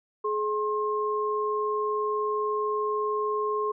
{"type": "tone pair together", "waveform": "sine", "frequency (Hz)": [423.4, 1067], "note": ["G#4", "C6"], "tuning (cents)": [33, 34], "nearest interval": "octave + major third", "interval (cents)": 1601, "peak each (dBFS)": [-27, -28], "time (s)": [0.24, 3.72], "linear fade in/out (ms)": 10, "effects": []}